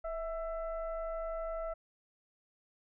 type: tone with frequency modulation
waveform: sine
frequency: 652 Hz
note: E5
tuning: 19 cents flat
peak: -35 dBFS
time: 0.04-1.74 s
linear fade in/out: 10 ms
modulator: 678 Hz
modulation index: 0.76
effects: none